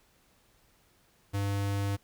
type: tone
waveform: square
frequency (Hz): 100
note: G2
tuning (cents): +35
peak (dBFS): -29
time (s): 1.33-1.97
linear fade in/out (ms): 20
effects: pink hiss -66 dBFS RMS until 2.03 s